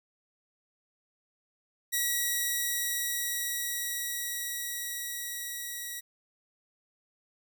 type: tone with level ramp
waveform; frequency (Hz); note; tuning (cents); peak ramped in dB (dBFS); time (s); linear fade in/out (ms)
5% pulse; 1922; B6; -48; -16 to -26; 1.92-6.01; 20
effects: none